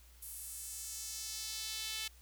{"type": "tone with high-pass filter sweep", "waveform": "sawtooth", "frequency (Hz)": 437.7, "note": "A4", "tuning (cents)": -9, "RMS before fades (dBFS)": -43, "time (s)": [0.22, 2.08], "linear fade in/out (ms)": 5, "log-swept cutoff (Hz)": [11000, 3100], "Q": 1.6, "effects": ["added 60 Hz sine -58 dBFS peak until 2.21 s", "white hiss -64 dBFS RMS until 2.21 s"]}